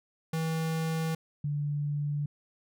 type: tone pair in turn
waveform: square / sine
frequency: 161.4 / 146.05 Hz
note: E3 / D3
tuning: -36 / -9 cents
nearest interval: major second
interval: 173 cents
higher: first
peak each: -29 / -28 dBFS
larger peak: second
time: 0.33-1.15 / 1.44-2.26 s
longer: neither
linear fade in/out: 5 ms
effects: none